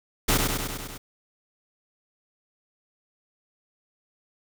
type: noise with echo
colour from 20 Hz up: pink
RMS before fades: -21 dBFS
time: 0.28-0.38 s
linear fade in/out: 10 ms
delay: 100 ms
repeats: 6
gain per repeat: -3 dB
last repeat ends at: 0.98 s
effects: none